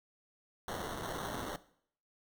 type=noise with sample-and-hold; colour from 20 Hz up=white; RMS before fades=-40 dBFS; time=0.68-1.56 s; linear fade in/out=0 ms; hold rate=2450 Hz; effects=noise-tail reverb RT60 0.6 s tail -17 dB re dry